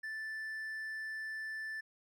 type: tone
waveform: triangle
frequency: 1760 Hz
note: A6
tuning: in tune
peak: -37 dBFS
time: 0.03-1.81 s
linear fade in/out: 10 ms
effects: none